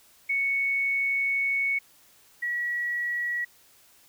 sine tone pair in turn, 2217 / 1925.1 Hz, C#7 / B6, 0 / -45 cents, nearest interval major second, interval 245 cents, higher first, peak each -23 / -26 dBFS, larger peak first, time 0.29-1.79 / 2.42-3.45 s, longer first, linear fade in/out 10 ms, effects white hiss -58 dBFS RMS until 4.08 s

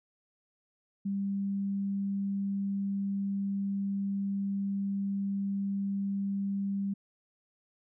sine tone, 197.9 Hz, G3, 17 cents sharp, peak -29 dBFS, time 1.05-6.94 s, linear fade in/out 10 ms, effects none

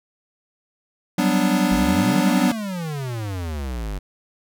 square chord, G major seventh, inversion third, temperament equal, 185 / 196 / 246.9 / 293.7 Hz, F#3 / G3 / B3 / D4, 0 / 0 / 0 / 0 cents, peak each -23 dBFS, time 1.18-2.52 s, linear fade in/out 5 ms
square exponential two-way sweep, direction up then down, 46.73 to 270.6 to 46.73 Hz, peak -26 dBFS, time 1.71-3.99 s, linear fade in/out 10 ms, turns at 2.38 s
effects none

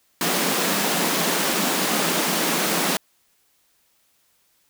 pink high-pass noise, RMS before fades -22 dBFS, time 0.21-2.97 s, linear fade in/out 2 ms, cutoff 160 Hz, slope 96 dB/octave, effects white hiss -64 dBFS RMS until 4.69 s

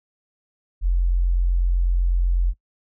sine tone, 44.04 Hz, F1, 15 cents sharp, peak -16 dBFS, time 0.81-2.54 s, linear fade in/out 50 ms, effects noise-tail reverb RT60 0.1 s tail -22 dB re dry

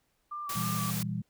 sine tone with vibrato, 1174.7 Hz, D6, in tune, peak -35 dBFS, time 0.31-0.91 s, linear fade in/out 10 ms, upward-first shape square, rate 3.2 Hz, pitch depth 25 cents each way
white noise, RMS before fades -37 dBFS, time 0.49-1.03 s, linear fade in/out 5 ms
sine chord, E diminished, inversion second, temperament just, 118.67 / 164.81 / 197.78 Hz, Bb2 / E3 / G3, +31 / 0 / +16 cents, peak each -35 dBFS, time 0.55-1.22 s, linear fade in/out 10 ms
effects pink hiss -74 dBFS RMS until 1.29 s

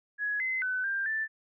sine tone with pitch steps, 1676 / 2052 / 1508 / 1589 / 1765 Hz, G#6 / C7 / F#6 / G6 / A6, +15 / -34 / +32 / +23 / +5 cents, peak -28 dBFS, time 0.18-1.28 s, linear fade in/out 50 ms, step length 220 ms, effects none

